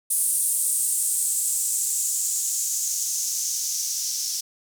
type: noise with band-pass filter sweep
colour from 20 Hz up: violet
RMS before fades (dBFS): -25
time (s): 0.1-4.41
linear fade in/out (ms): 10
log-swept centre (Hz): 9500 to 5500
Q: 3.8
effects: none